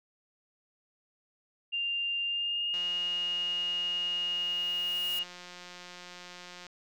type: tone with pitch glide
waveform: sine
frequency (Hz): 2794 to 2859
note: F7 to F7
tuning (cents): 0 to +40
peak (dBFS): -29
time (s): 1.72-5.24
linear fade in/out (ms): 20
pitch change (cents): +40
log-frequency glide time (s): 2.25-2.83
type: click train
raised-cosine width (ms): 0.2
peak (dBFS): -29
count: 700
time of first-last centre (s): 2.74-6.667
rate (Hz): 178
type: noise with exponential growth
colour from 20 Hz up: blue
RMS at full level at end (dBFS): -41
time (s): 4.08-5.19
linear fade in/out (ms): 1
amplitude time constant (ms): 240
effects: none

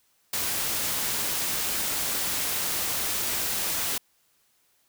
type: noise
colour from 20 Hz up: white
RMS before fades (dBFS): -28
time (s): 0.33-3.98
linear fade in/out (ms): 5
effects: white hiss -67 dBFS RMS until 4.88 s

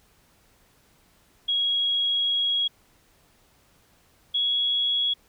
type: tone pair in turn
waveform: sine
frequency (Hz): 3309 / 3342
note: G#7 / G#7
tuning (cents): -7 / +10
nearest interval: unison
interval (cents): 17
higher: second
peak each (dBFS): -21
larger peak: neither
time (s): 1.48-2.68 / 4.34-5.14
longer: first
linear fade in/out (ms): 10
effects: pink hiss -61 dBFS RMS until 5.28 s

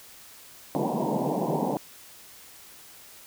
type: band-pass noise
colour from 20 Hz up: pink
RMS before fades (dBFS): -27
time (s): 0.75-1.77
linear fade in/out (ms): 0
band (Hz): 140 to 980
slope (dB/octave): 96
effects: white hiss -49 dBFS RMS until 3.26 s

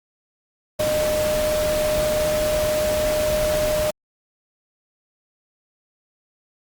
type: tone in noise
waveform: sine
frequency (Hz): 610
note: D#5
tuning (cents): -34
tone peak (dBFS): -19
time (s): 0.79-3.91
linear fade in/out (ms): 10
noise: pink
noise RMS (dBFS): -27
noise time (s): 0.79-3.91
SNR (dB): +5
effects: Opus 48 kbps

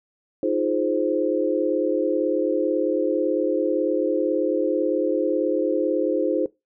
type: chord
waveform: sine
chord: F minor seventh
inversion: third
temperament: equal with one note detuned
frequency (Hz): 311.1 / 349.2 / 418.9 / 523.3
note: Eb4 / F4 / Ab4 / C5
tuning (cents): 0 / 0 / +15 / 0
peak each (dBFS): -25 / -25 / -26 / -24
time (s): 0.43-6.46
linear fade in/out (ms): 2
effects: noise-tail reverb RT60 0.2 s tail -20 dB re dry

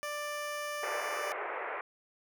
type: tone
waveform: 15% pulse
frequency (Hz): 590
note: D5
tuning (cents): +8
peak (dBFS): -29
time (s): 0.03-1.32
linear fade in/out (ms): 0
type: band-pass noise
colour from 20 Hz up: pink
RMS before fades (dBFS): -38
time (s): 0.83-1.81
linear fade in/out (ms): 2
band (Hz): 400 to 2300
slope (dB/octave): 48
effects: none

